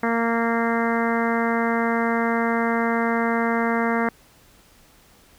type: harmonic tone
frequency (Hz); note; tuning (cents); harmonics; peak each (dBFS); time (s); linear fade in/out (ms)
231; A#3; -16; 1 / 2 / 3 / 4 / 5 / 6 / 7 / 8 / 9; -23 / -26 / -28 / -29 / -30 / -31 / -31 / -32 / -33; 0.03-4.09; 2
effects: pink hiss -54 dBFS RMS until 5.38 s